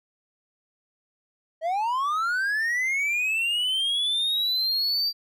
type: linear sweep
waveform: triangle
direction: up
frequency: 622.3 to 4699 Hz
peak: -21 dBFS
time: 1.61-5.13 s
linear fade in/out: 50 ms
effects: none